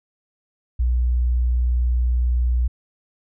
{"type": "tone", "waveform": "sine", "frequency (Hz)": 60.9, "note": "B1", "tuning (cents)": -24, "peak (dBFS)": -16, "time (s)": [0.79, 2.68], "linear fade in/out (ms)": 10, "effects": []}